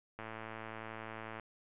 click train, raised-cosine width 0.5 ms, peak -29 dBFS, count 135, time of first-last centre 0.19-1.397 s, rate 111 Hz, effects resampled to 8000 Hz

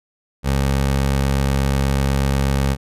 20% pulse tone, 68.2 Hz, C#2, 28 cents flat, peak -11 dBFS, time 0.43-2.77 s, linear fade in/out 50 ms, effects resampled to 32000 Hz

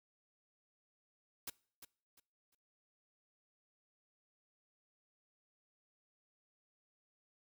white noise with echo, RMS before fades -43 dBFS, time 1.47-1.5 s, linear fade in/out 5 ms, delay 350 ms, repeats 3, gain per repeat -11 dB, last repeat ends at 2.55 s, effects noise-tail reverb RT60 0.5 s tail -23 dB re dry

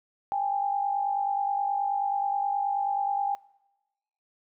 sine tone pair together, 799.6 / 849 Hz, G5 / G#5, +34 / +38 cents, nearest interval minor second, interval 104 cents, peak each -26 / -32 dBFS, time 0.32-3.35 s, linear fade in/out 0 ms, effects noise-tail reverb RT60 1.0 s tail -23 dB re dry

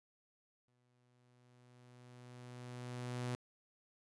sawtooth tone with exponential growth, 123.47 Hz, B2, in tune, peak -33 dBFS, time 0.68-3.35 s, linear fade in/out 0 ms, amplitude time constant 580 ms, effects resampled to 24000 Hz

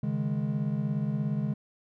triangle chord, C# suspended second, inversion none, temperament equal, 138.59 / 155.56 / 207.7 Hz, C#3 / D#3 / G#3, 0 / 0 / 0 cents, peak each -29 / -30 / -29 dBFS, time 0.03-1.54 s, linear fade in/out 5 ms, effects none

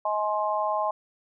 harmonic tone, 210.7 Hz, G#3, 25 cents sharp, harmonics 3 / 4 / 5, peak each -28 / -28 / -28 dBFS, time 0.05-0.91 s, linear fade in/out 5 ms, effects none

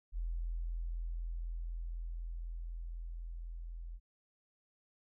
sine tone with level ramp, 42.01 Hz, E1, 34 cents sharp, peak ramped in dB -34 to -42 dBFS, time 0.12-4 s, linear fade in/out 50 ms, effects none

